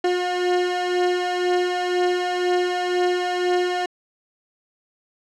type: beating tone pair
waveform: 30% pulse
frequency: 357.3 / 359.3 Hz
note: F4 / F4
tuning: +40 / +49 cents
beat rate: 2 Hz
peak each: -23 / -18 dBFS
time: 0.04-3.86 s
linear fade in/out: 5 ms
effects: low-pass 5000 Hz 12 dB/octave